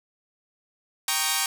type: chord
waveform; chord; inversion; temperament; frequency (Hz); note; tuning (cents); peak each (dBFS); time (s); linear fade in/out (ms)
5% pulse; Eb dominant seventh; first; equal; 784 / 932.3 / 1108.7 / 1244.5; G5 / Bb5 / Db6 / Eb6; 0 / 0 / 0 / 0; -16 / -16 / -16 / -19; 1.08-1.46; 2
effects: none

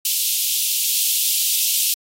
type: high-pass noise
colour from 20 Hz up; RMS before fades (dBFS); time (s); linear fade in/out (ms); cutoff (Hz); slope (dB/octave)
white; -19; 0.05-1.94; 2; 2700; 48
effects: AAC 48 kbps

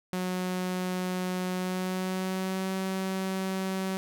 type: tone with pitch glide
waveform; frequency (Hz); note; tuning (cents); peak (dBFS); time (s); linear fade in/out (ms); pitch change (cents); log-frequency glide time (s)
sawtooth; 183.1 to 189.89; F#3 to F#3; -18 to +45; -25; 0.13-3.97; 0; +63; 1.52-2.72
effects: none

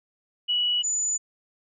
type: tone pair in turn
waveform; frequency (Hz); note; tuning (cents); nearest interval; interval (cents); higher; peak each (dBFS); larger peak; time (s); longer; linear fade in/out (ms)
sine; 2936 / 6983; F#7 / A8; -14 / -14; octave + minor third; 1500; second; -21 / -23; first; 0.48-0.83 / 0.83-1.18; neither; 20
effects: none

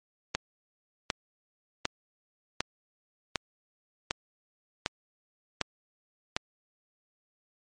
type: click train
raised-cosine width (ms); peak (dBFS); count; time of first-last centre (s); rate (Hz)
0.2; -9; 9; 0.35-6.365; 1.33
effects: MP3 48 kbps

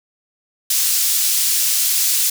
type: high-pass noise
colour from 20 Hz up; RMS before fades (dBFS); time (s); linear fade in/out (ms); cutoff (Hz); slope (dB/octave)
pink; -17; 0.7-2.3; 5; 5500; 12
effects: none

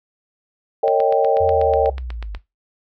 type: chord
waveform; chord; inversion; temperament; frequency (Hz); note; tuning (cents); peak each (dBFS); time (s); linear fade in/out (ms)
sine; Eb dominant seventh; second; equal with one note detuned; 455.3 / 554.4 / 622.3 / 784; Bb4 / Db5 / Eb5 / G5; -41 / 0 / 0 / 0; -17 / -18 / -20 / -19; 0.83-1.9; 5
type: click train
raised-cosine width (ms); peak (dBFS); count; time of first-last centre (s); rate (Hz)
0.3; -17; 13; 0.88-2.349; 8.17
type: linear sweep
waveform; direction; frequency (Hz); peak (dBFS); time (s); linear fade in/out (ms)
sine; down; 87.31 to 48.39; -26; 1.4-2.38; 10
effects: noise-tail reverb RT60 0.2 s tail -18 dB re dry

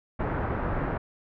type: low-pass noise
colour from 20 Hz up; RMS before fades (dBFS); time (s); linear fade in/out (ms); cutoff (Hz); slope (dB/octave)
pink; -29; 0.19-0.98; 10; 1600; 24
effects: none

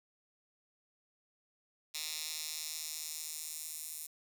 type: tone with high-pass filter sweep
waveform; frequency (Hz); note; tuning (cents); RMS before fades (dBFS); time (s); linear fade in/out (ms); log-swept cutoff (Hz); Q
10% pulse; 155.56; D#3; 0; -42; 1.94-4.07; 10; 4100 to 8900; 1.2
effects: none

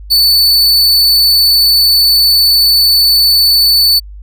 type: tone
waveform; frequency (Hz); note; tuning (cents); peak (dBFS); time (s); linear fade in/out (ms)
45% pulse; 4487; C#8; +20; -5; 0.1-4; 20
effects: added 50 Hz sine -27 dBFS peak until 4.22 s

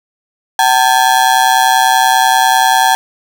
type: ring-modulated tone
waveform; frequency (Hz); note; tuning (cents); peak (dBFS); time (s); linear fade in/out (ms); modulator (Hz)
35% pulse; 830.6; G#5; 0; -3; 0.59-2.95; 0; 65.1
effects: none

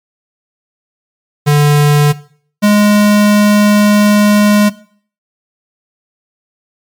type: tone pair in turn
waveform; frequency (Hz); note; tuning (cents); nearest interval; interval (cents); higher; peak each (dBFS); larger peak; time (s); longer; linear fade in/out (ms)
square; 146.83 / 207.6; D3 / G#3; 0 / 0; tritone; 600; second; -6; neither; 1.46-2.13 / 2.62-4.7; second; 20
effects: noise-tail reverb RT60 0.5 s tail -18 dB re dry + MP3 96 kbps

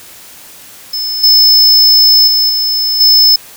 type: tone with level steps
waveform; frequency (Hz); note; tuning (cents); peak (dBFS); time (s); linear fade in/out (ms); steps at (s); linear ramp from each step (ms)
square; 5240; E8; -11; -15 / -4 / -8 / -11 / -4; 0.93-3.36; 5; 1.23 / 2.27 / 2.49 / 3; 10
effects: white hiss -35 dBFS RMS until 3.56 s

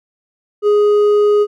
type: tone with hard clipping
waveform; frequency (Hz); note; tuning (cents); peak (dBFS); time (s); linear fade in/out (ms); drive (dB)
sine; 415.3; G#4; 0; -10; 0.62-1.47; 50; 4
effects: none

